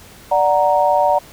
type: chord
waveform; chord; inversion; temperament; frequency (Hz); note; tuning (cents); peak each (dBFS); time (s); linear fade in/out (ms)
sine; D augmented; none; equal; 587.3 / 740 / 932.3; D5 / F#5 / A#5; 0 / 0 / 0; -16; 0.31-1.19; 10
effects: pink hiss -42 dBFS RMS until 1.32 s